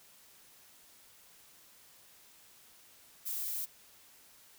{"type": "noise", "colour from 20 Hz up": "violet", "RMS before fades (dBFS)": -37, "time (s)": [3.25, 3.66], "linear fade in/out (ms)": 20, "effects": ["white hiss -60 dBFS RMS until 4.58 s"]}